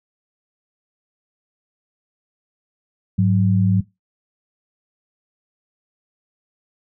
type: tone pair together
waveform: sine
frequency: 103.83 / 185 Hz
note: G#2 / F#3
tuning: 0 / 0 cents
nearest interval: minor seventh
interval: 1000 cents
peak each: -16 dBFS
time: 3.18-3.81 s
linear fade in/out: 10 ms
effects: noise-tail reverb RT60 0.2 s tail -20 dB re dry